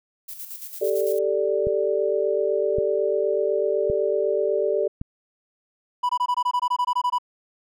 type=noise with tremolo; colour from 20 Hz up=violet; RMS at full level=-35 dBFS; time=0.28-1.19 s; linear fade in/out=10 ms; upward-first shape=square; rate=8.9 Hz; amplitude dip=55%
type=chord; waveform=sine; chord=G suspended second; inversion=none; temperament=equal; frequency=392 / 440 / 587.3 Hz; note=G4 / A4 / D5; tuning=0 / 0 / 0 cents; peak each=-24 dBFS; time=0.81-4.88 s; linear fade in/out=10 ms
type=click train; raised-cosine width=5 ms; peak=-18 dBFS; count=4; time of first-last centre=1.67-5.014 s; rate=0.897 Hz
type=tone bursts; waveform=triangle; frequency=986 Hz; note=B5; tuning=3 cents flat; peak=-17 dBFS; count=14; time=6.03-7.185 s; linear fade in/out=10 ms; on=63 ms; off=21 ms
effects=none